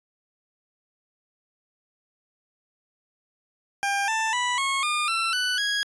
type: tone with pitch steps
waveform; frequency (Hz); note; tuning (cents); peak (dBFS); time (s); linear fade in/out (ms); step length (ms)
20% pulse; 799 / 886.5 / 983.7 / 1091.5 / 1211.1 / 1343.8 / 1491 / 1654.4; G5 / A5 / B5 / C#6 / D#6 / E6 / F#6 / G#6; +33 / +13 / -7 / -27 / -47 / +33 / +13 / -7; -18; 3.83-5.83; 0; 250
effects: resampled to 22050 Hz